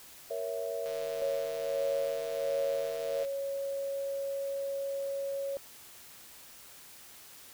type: chord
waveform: sine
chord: A# diminished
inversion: none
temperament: equal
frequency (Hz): 466.2 / 554.4 / 659.3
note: A#4 / C#5 / E5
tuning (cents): 0 / 0 / 0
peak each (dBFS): -37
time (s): 0.3-3.24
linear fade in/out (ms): 10
type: click train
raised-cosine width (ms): 0.2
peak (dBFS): -31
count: 357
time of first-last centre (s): 0.86-3.249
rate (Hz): 149
type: tone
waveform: sine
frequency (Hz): 553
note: C#5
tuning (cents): -4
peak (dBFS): -32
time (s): 1.22-5.57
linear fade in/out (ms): 0
effects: white hiss -52 dBFS RMS until 7.53 s